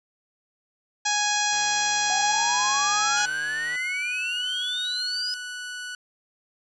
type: harmonic tone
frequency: 830.6 Hz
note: G#5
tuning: in tune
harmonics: 1 / 2 / 3 / 4 / 5 / 6 / 7 / 8 / 9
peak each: -27 / -28 / -32 / -31 / -32 / -34 / -29 / -33 / -34 dBFS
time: 1.05-3.26 s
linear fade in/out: 10 ms
type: click train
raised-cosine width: 0.3 ms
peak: -27 dBFS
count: 335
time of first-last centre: 1.53-3.757 s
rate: 150 Hz
type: exponential sweep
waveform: sine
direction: up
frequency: 750 to 5080 Hz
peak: -26 dBFS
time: 2.1-5.34 s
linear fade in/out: 0 ms
type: tone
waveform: sawtooth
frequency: 1479 Hz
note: F#6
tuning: 1 cent flat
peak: -29 dBFS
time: 3.17-5.95 s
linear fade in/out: 2 ms
effects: resampled to 22050 Hz